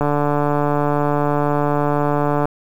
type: click train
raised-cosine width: 1 ms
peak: -5 dBFS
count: 358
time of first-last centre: 0.01-2.455 s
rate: 146 Hz
effects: 7-bit